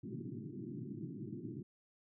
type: band-pass noise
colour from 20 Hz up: pink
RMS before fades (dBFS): -45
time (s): 0.03-1.63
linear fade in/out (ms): 10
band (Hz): 110 to 380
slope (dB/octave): 96
effects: none